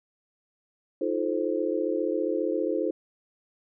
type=chord; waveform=sine; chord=F dominant seventh; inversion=third; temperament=just; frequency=314.3 / 349.2 / 436.5 / 523.8 Hz; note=Eb4 / F4 / A4 / C5; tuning=+18 / 0 / -14 / +2 cents; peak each=-30 dBFS; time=1.01-2.91 s; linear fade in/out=5 ms; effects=none